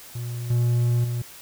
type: tone with level steps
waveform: triangle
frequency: 120 Hz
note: B2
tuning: 49 cents flat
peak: -26 / -16 / -22 dBFS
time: 0.15-1.22 s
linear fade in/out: 5 ms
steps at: 0.5 / 1.04 s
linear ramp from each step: 5 ms
effects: white hiss -44 dBFS RMS until 1.41 s